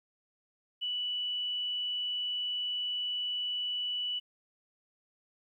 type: tone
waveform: sine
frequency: 2960 Hz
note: F#7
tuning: in tune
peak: -31 dBFS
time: 0.81-4.2 s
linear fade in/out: 20 ms
effects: 12-bit